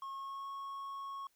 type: tone with pitch glide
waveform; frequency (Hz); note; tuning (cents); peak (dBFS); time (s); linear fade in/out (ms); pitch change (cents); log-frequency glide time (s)
triangle; 1086 to 1099.9; C#6 to C#6; -36 to -14; -39; 0.02-1.27; 2; +22; 0.13-0.49
effects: white hiss -75 dBFS RMS until 1.35 s